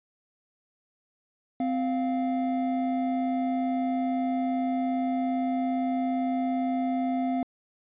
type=tone pair together; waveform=triangle; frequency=258.7 / 698.5 Hz; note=C4 / F5; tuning=-19 / 0 cents; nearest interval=octave + perfect fourth; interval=1719 cents; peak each=-24 / -28 dBFS; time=1.6-7.43 s; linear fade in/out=2 ms; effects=resampled to 8000 Hz